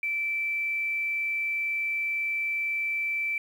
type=tone with quantisation; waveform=sine; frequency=2329 Hz; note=D7; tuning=15 cents flat; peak=-26 dBFS; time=0.03-3.38 s; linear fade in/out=2 ms; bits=9; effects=none